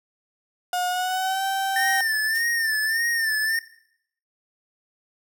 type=tone with pitch glide; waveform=35% pulse; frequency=720 to 776.1 Hz; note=F#5 to G5; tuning=-47 to -18 cents; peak=-21 dBFS; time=0.73-2.01 s; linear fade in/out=2 ms; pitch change=+129 cents; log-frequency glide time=0.88-1.44 s
type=tone with vibrato; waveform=square; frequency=1800 Hz; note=A6; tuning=39 cents sharp; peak=-22 dBFS; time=1.76-3.59 s; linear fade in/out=2 ms; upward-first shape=sine; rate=1.7 Hz; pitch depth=69 cents each way
type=noise with exponential decay; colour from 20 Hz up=blue; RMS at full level=-36 dBFS; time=2.35-2.72 s; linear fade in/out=1 ms; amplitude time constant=79 ms
effects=noise-tail reverb RT60 0.7 s tail -17 dB re dry